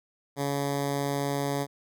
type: tone with notch filter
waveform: 10% pulse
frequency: 141.1 Hz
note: C#3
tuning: 31 cents sharp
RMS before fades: -29 dBFS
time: 0.36-1.67 s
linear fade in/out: 50 ms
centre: 2600 Hz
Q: 1.7
effects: none